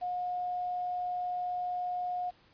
sine tone with quantisation, 720 Hz, F#5, 47 cents flat, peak -31 dBFS, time 0.01-2.31 s, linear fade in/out 20 ms, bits 9, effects pink hiss -63 dBFS RMS until 2.53 s + resampled to 11025 Hz

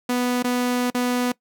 sawtooth tone with dropouts, 246.9 Hz, B3, in tune, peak -16 dBFS, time 0.09-1.32 s, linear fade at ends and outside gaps 5 ms, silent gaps 0.426-0.443 / 0.903-0.946 s, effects noise-tail reverb RT60 0.1 s tail -21 dB re dry

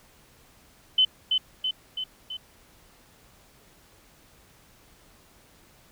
sine tone with echo, 3042 Hz, F#7, 47 cents sharp, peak -16 dBFS, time 0.98-1.05 s, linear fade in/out 5 ms, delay 330 ms, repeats 4, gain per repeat -4 dB, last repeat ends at 2.37 s, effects pink hiss -57 dBFS RMS until 5.91 s

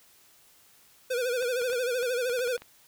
square tone with vibrato, 493.9 Hz, B4, in tune, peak -27 dBFS, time 1.1-2.57 s, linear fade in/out 10 ms, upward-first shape sine, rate 13 Hz, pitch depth 86 cents each way
clicks, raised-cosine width 0.3 ms, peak -28 dBFS, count 10, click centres 1.425 / 1.617 / 1.7 / 1.731 / 2.029 / 2.297 / 2.392 / 2.475 / 2.578 / 2.62 s
effects white hiss -59 dBFS RMS until 2.87 s

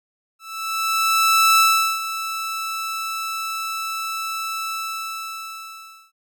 sawtooth tone with ADSR envelope, 1318.5 Hz, E6, in tune, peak -8 dBFS, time 0.39-6.12 s, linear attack 1200 ms, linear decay 400 ms, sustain -13 dB, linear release 1400 ms, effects none

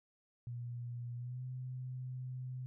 sine tone with pitch glide, 120.4 to 127.56 Hz, B2 to C3, -44 to -44 cents, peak -40 dBFS, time 0.47-2.66 s, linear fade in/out 0 ms, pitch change +100 cents, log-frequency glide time 1.16-1.43 s, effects none

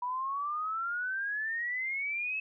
sine exponential sweep, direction up, 973 to 2611 Hz, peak -31 dBFS, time 0.02-2.4 s, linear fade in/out 5 ms, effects none

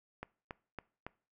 click train, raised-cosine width 0.5 ms, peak -26 dBFS, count 4, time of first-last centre 0.23-1.066 s, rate 3.59 Hz, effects noise-tail reverb RT60 0.4 s tail -22 dB re dry

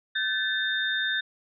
sine tone cluster, 1535 / 1745 / 3645 Hz, G6 / A6 / A#7, -37 / -15 / -40 cents, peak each -29 dBFS, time 0.15-1.21 s, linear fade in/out 10 ms, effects none

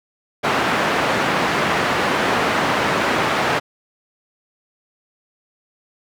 white band-pass noise, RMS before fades -19 dBFS, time 0.43-3.6 s, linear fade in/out 20 ms, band 130 to 1600 Hz, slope 12 dB/octave, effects none

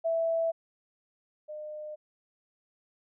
sine tone pair in turn, 659.3 / 607.1 Hz, E5 / D#5, 0 / -43 cents, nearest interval minor second, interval 143 cents, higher first, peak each -25 / -37 dBFS, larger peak first, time 0.04-0.52 / 1.48-1.96 s, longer neither, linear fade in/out 20 ms, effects none

